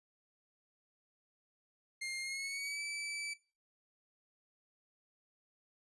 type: tone with pitch glide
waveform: sawtooth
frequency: 2120 to 2312 Hz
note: C7 to D7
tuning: +22 to -28 cents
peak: -35 dBFS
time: 2.01-3.34 s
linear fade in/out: 10 ms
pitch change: +150 cents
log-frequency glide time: 2.21-2.81 s
effects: noise-tail reverb RT60 0.3 s tail -17 dB re dry + resampled to 24000 Hz